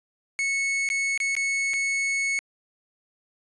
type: tone with dropouts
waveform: 45% pulse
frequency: 2203 Hz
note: C#7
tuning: 11 cents flat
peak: -23 dBFS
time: 0.39-2.39 s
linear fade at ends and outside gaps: 0 ms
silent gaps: 0.889-0.901 / 1.176-1.202 / 1.352-1.366 / 1.735-1.739 s
effects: resampled to 22050 Hz

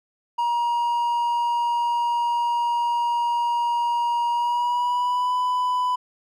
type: tone with pitch glide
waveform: triangle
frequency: 949 to 996.8 Hz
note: A#5 to B5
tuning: +31 to +16 cents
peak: -18 dBFS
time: 0.38-5.96 s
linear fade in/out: 10 ms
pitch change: +85 cents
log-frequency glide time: 4.31-5.34 s
effects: none

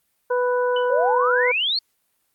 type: harmonic tone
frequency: 494.7 Hz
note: B4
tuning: 3 cents sharp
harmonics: 1 / 2 / 3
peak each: -19 / -25 / -29 dBFS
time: 0.3-1.52 s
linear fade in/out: 10 ms
type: tone with exponential decay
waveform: sine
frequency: 2989 Hz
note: F#7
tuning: 17 cents sharp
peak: -24 dBFS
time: 0.76-0.91 s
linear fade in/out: 5 ms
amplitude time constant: 32 ms
type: exponential sweep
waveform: sine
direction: up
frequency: 510 to 4475 Hz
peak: -19 dBFS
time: 0.9-1.79 s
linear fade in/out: 5 ms
effects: white hiss -69 dBFS RMS until 2.34 s + Opus 32 kbps

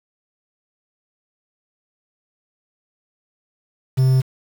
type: tone with quantisation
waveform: triangle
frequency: 130.6 Hz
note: C3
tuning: 3 cents flat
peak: -10 dBFS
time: 3.97-4.22 s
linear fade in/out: 20 ms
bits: 6
effects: none

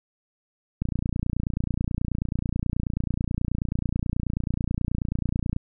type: click train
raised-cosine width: 5 ms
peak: -13 dBFS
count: 140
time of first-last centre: 0.82-5.564 s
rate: 29.3 Hz
effects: none

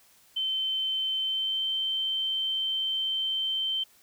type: tone with pitch glide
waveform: sine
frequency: 3085 to 3108 Hz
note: G7 to G7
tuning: -28 to -16 cents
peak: -26 dBFS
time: 0.36-3.84 s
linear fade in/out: 10 ms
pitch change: +12 cents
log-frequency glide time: 1.22-1.62 s
effects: white hiss -60 dBFS RMS until 4.02 s

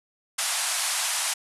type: band-pass noise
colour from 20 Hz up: white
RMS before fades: -27 dBFS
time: 0.38-1.34 s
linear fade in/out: 10 ms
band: 660 to 11000 Hz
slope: 48 dB/octave
effects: resampled to 32000 Hz

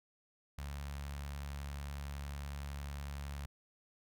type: tone with notch filter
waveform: sawtooth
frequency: 70.9 Hz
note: C#2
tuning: 40 cents sharp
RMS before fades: -43 dBFS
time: 0.58-3.46 s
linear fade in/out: 5 ms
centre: 350 Hz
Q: 0.52
effects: none

